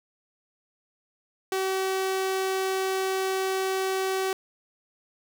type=tone; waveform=sawtooth; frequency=380.9 Hz; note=G4; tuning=50 cents flat; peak=-21 dBFS; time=1.52-4.33 s; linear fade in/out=2 ms; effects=none